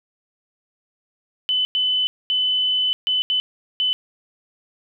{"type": "tone bursts at uneven times", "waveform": "sine", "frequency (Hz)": 3015, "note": "F#7", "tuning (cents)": 32, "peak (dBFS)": -17, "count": 6, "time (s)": [[1.49, 1.65], [1.75, 2.07], [2.3, 2.93], [3.07, 3.22], [3.3, 3.4], [3.8, 3.93]], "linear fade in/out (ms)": 0, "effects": []}